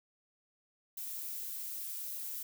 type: noise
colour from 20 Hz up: violet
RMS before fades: -41 dBFS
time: 0.97-2.43 s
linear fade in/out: 5 ms
effects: none